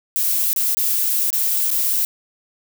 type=noise with dropouts; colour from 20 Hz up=violet; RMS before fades=-19 dBFS; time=0.16-2.05 s; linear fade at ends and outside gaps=0 ms; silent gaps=0.531-0.562 / 0.747-0.77 / 1.304-1.329 / 1.705-1.713 s; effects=none